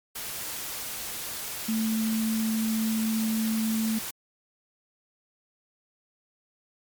sine tone in noise, 221.4 Hz, A3, 11 cents sharp, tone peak -24 dBFS, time 1.68-3.99 s, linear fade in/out 10 ms, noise white, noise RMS -35 dBFS, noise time 0.15-4.11 s, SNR +8 dB, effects MP3 96 kbps

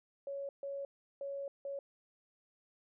sine tone bursts at uneven times, 557 Hz, C#5, 8 cents sharp, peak -38 dBFS, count 4, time 0.27-0.49 / 0.63-0.85 / 1.21-1.48 / 1.65-1.79 s, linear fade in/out 2 ms, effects none

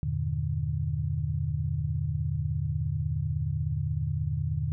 sine chord, E half-diminished seventh, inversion none, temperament just, 82.41 / 98.89 / 118.67 / 148.33 Hz, E2 / G2 / Bb2 / D3, 0 / +16 / +31 / +18 cents, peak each -32 / -35 / -33 / -30 dBFS, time 0.03-4.72 s, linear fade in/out 0 ms, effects none

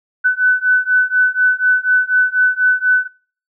sine beating tone pair, 1500 / 1504.1 Hz, F#6 / F#6, +23 / +28 cents, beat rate 4.1 Hz, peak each -14 dBFS, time 0.24-3.08 s, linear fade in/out 20 ms, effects noise-tail reverb RT60 0.5 s tail -26 dB re dry

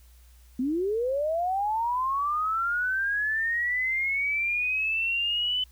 sine linear sweep, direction up, 241.9 to 3026 Hz, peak -24 dBFS, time 0.59-5.64 s, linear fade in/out 5 ms, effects added 60 Hz sine -51 dBFS peak until 5.71 s + white hiss -62 dBFS RMS until 5.71 s

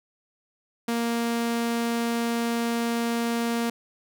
sawtooth tone, 233.5 Hz, A#3, 3 cents sharp, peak -20 dBFS, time 0.88-3.7 s, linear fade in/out 5 ms, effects none

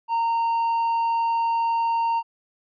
triangle tone, 922 Hz, A#5, 19 cents flat, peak -18 dBFS, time 0.08-2.23 s, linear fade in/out 50 ms, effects resampled to 11025 Hz

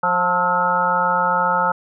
harmonic tone with a mistuned harmonic, 177.3 Hz, F3, 26 cents sharp, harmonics 1 / 3 / 4 / 5 / 6 / 7 / 8, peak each -30 / -25 / -29 / -19 / -30 / -20 / -24 dBFS, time 0.03-1.72 s, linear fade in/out 5 ms, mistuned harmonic 7, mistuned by +75 cents, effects none

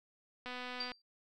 click train, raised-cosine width 0.3 ms, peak -28 dBFS, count 115, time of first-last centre 0.46-0.918 s, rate 249 Hz
sine tone with exponential decay, 4699 Hz, D8, in tune, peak -34 dBFS, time 0.8-1.02 s, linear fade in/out 5 ms, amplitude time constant 46 ms
effects none

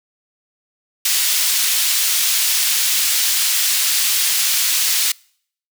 pink high-pass noise, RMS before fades -17 dBFS, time 1.05-5.12 s, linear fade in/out 5 ms, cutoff 3300 Hz, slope 12 dB/octave, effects noise-tail reverb RT60 0.6 s tail -26 dB re dry

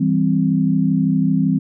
sine chord, C major, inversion first, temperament just, 163.52 / 196.22 / 261.6 Hz, E3 / G3 / C4, -14 / +2 / 0 cents, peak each -18 dBFS, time 0-1.59 s, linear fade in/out 10 ms, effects none

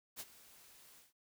white noise with ADSR envelope, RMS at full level -44 dBFS, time 0.16-1.13 s, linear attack 40 ms, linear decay 43 ms, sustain -17 dB, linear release 150 ms, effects none

